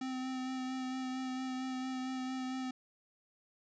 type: tone with vibrato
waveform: square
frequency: 258.7 Hz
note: C4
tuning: 19 cents flat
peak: -37 dBFS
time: 0.01-2.71 s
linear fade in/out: 5 ms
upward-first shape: sine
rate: 4.4 Hz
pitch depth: 16 cents each way
effects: resampled to 16000 Hz + 12-bit